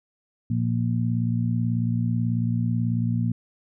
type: harmonic tone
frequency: 58.27 Hz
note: A#1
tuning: in tune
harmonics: 2 / 3 / 4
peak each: -23 / -28 / -27 dBFS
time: 0.5-3.32 s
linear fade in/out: 5 ms
effects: none